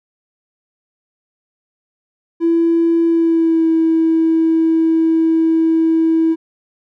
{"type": "tone with pitch glide", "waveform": "triangle", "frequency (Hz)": [333.7, 324.8], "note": ["E4", "E4"], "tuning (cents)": [21, -26], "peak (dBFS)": -7, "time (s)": [2.4, 6.36], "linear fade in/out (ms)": 50, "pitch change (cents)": -47, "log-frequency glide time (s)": [3.06, 3.68], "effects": ["tanh soft clip ceiling -8 dBFS"]}